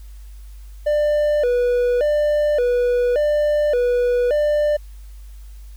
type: tone with vibrato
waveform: triangle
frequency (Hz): 539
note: C#5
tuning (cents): -49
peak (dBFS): -13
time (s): 0.86-4.77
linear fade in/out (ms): 10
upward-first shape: square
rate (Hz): 0.87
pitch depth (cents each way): 170
effects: added 50 Hz sine -35 dBFS peak until 5.76 s + white hiss -55 dBFS RMS until 5.76 s